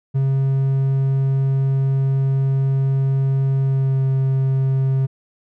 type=tone with pitch glide; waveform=triangle; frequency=135.2 to 133.65 Hz; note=C#3 to C3; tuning=-43 to +37 cents; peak=-13 dBFS; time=0.14-5.07 s; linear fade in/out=20 ms; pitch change=-20 cents; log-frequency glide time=3.6-4.04 s; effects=none